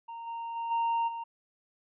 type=tone with level steps; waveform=triangle; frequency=925 Hz; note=A#5; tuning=14 cents flat; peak=-37 / -33 / -30 / -24 / -33 dBFS; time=0.08-1.24 s; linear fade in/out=10 ms; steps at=0.26 / 0.55 / 0.7 / 1.07 s; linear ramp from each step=20 ms; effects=resampled to 8000 Hz